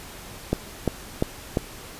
click train, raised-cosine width 2 ms, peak -7 dBFS, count 4, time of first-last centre 0.53-1.572 s, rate 2.88 Hz, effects pink hiss -41 dBFS RMS until 1.99 s + resampled to 32000 Hz

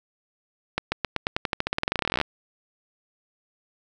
accelerating click train, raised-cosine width 0.3 ms, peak -7 dBFS, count 28, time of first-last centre 0.78-2.214 s, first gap 140 ms, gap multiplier 0.91, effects none

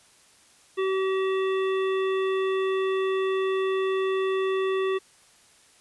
harmonic tone with a mistuned harmonic, 381.9 Hz, G4, 45 cents flat, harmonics 1 / 3 / 5 / 7 / 9, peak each -23 / -33 / -37 / -40 / -42 dBFS, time 0.77-4.99 s, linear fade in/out 20 ms, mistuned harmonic 9, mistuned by +18 cents, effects white hiss -57 dBFS RMS until 5.8 s + resampled to 24000 Hz

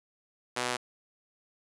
sawtooth tone with high-pass filter, 123.47 Hz, B2, in tune, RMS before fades -32 dBFS, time 0.56-0.77 s, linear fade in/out 10 ms, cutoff 560 Hz, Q 0.52, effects resampled to 24000 Hz + 9-bit

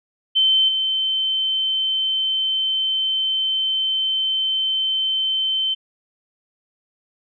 sine tone with level steps, 3086 Hz, G7, 28 cents flat, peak -13 / -18 dBFS, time 0.35-5.75 s, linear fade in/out 20 ms, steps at 0.68 s, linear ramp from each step 10 ms, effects none

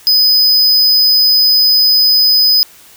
square tone, 5010 Hz, D#8, 11 cents sharp, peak -7 dBFS, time 0.07-2.63 s, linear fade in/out 0 ms, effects white hiss -41 dBFS RMS until 2.96 s

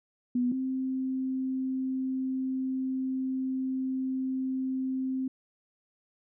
sine tone pair in turn, 246.9 / 261.6 Hz, B3 / C4, 0 / 0 cents, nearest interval minor second, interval 100 cents, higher second, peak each -24 / -28 dBFS, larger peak first, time 0.35-0.52 / 0.52-5.28 s, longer second, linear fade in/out 5 ms, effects none

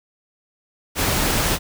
pink noise, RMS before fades -20 dBFS, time 0.95-1.59 s, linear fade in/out 50 ms, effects none

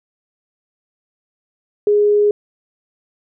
sine tone, 414.6 Hz, G#4, 3 cents flat, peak -10 dBFS, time 1.87-2.31 s, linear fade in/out 2 ms, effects none

